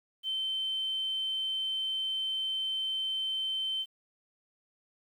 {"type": "tone", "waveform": "sine", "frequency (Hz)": 3091, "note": "G7", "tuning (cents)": -25, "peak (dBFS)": -29, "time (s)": [0.23, 3.86], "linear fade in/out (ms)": 50, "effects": ["tanh soft clip ceiling -25 dBFS", "10-bit"]}